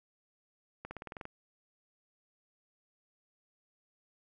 accelerating click train, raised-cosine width 0.5 ms, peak -27 dBFS, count 9, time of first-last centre 0.85-1.254 s, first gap 60 ms, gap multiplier 0.95, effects none

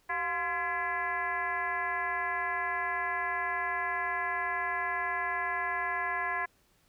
sine tone with frequency modulation, 1364 Hz, F6, 41 cents flat, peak -29 dBFS, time 0.09-6.46 s, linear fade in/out 10 ms, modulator 327 Hz, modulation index 2.1, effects pink hiss -68 dBFS RMS until 6.88 s

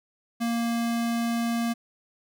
square tone, 233.1 Hz, A#3, in tune, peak -25 dBFS, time 0.4-1.74 s, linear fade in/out 20 ms, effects none

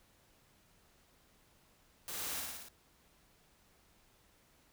white noise with echo, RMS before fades -43 dBFS, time 2.08-2.4 s, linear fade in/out 0 ms, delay 57 ms, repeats 5, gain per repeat -2 dB, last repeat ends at 2.685 s, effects pink hiss -68 dBFS RMS until 4.72 s

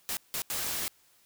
white noise bursts at uneven times, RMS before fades -33 dBFS, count 3, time 0.09-0.17 / 0.34-0.42 / 0.5-0.88 s, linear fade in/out 0 ms, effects white hiss -64 dBFS RMS until 1.25 s

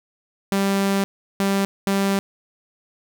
sawtooth tone bursts at uneven times, 196.7 Hz, G3, 6 cents sharp, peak -14 dBFS, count 3, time 0.52-1.04 / 1.4-1.65 / 1.87-2.19 s, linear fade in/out 0 ms, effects none

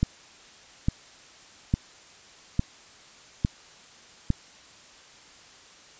click train, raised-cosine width 5 ms, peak -9 dBFS, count 6, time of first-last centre 0.03-4.304 s, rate 1.17 Hz, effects white hiss -51 dBFS RMS until 5.99 s + resampled to 16000 Hz

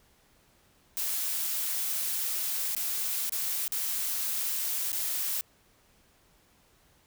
blue noise with dropouts, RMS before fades -31 dBFS, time 0.97-5.41 s, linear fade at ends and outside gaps 0 ms, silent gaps 2.75-2.765 / 3.295-3.322 / 3.679-3.72 / 4.918-4.929 s, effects pink hiss -64 dBFS RMS until 7.06 s

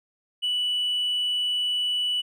triangle tone with tanh clipping, 2960 Hz, F#7, in tune, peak -23 dBFS, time 0.42-2.22 s, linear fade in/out 20 ms, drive 5 dB, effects none

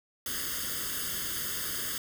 white noise with comb filter, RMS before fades -34 dBFS, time 0.26-1.98 s, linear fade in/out 2 ms, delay 0.61 ms, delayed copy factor +1, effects none

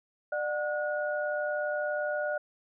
sine tone cluster, 598 / 735 / 1450 Hz, D5 / F#5 / F#6, +31 / -12 / -35 cents, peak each -30 / -38 / -34 dBFS, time 0.32-2.38 s, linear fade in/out 5 ms, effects none

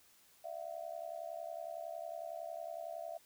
sine tone with amplitude modulation, 667 Hz, E5, 20 cents sharp, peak -37 dBFS, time 0.44-3.18 s, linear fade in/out 10 ms, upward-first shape sine, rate 70.9 Hz, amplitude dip 95%, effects white hiss -66 dBFS RMS until 3.25 s

